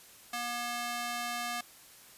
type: tone with high-pass filter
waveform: square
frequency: 240 Hz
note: B3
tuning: 49 cents flat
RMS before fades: -36 dBFS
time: 0.33-1.61 s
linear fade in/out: 5 ms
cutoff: 860 Hz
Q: 0.74
effects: white hiss -55 dBFS RMS until 2.17 s + resampled to 32000 Hz